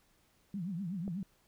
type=tone with vibrato; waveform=sine; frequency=182.6 Hz; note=F#3; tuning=23 cents flat; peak=-35 dBFS; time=0.54-1.23 s; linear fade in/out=2 ms; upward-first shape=triangle; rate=8.1 Hz; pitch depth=250 cents each way
type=click; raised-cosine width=2 ms; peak=-30 dBFS; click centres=1.079 s
effects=pink hiss -70 dBFS RMS until 1.47 s